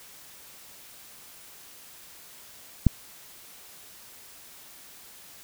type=click; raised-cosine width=5 ms; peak=-4 dBFS; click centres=2.867 s; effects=white hiss -49 dBFS RMS until 5.43 s